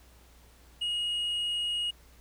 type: tone with tanh clipping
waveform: sine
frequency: 2881 Hz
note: F#7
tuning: 47 cents flat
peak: -29 dBFS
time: 0.81-1.91 s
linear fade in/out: 10 ms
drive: 3 dB
effects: added 60 Hz sine -56 dBFS peak until 2.2 s + pink hiss -60 dBFS RMS until 2.2 s